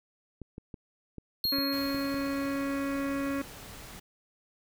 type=clicks; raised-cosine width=3 ms; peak=-28 dBFS; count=8; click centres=0.417 / 0.581 / 0.742 / 1.183 / 1.453 / 1.585 / 1.947 / 2.143 s
type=tone with exponential decay; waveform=square; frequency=4264 Hz; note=C8; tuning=32 cents sharp; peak=-26 dBFS; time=1.44-3.01 s; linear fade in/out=1 ms; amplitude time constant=340 ms
type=harmonic tone; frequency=277.2 Hz; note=C#4; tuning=in tune; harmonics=1 / 2 / 4 / 5 / 6 / 7 / 8 / 9; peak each=-30 / -37 / -41 / -45 / -45 / -47 / -50 / -48 dBFS; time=1.52-3.42 s; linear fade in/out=5 ms
type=noise; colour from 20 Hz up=pink; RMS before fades=-46 dBFS; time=1.72-4 s; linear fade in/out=10 ms
effects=none